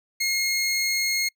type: tone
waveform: 20% pulse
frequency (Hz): 2151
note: C7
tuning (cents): +47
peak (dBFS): -17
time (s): 0.2-1.29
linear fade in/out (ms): 10
effects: noise-tail reverb RT60 0.1 s tail -25 dB re dry